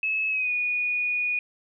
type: tone with pitch glide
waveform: sine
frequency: 2590 to 2460 Hz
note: E7 to D#7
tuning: -31 to -20 cents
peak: -23 dBFS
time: 0.03-1.39 s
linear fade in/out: 2 ms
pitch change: -89 cents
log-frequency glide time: 0.29-0.52 s
effects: none